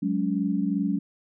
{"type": "chord", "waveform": "sine", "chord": "F# suspended second", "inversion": "none", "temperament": "equal with one note detuned", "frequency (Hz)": [185, 207.7, 282.4], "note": ["F#3", "G#3", "C#4"], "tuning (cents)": [0, 0, 32], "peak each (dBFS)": -27, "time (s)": [0.02, 0.99], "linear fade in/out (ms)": 10, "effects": []}